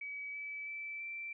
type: tone with pitch steps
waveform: sine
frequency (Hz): 2278 / 2299 / 2320 / 2342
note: C#7 / D7 / D7 / D7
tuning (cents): +47 / -37 / -22 / -5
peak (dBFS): -40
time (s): 0.01-1.33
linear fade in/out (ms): 5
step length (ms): 330
effects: none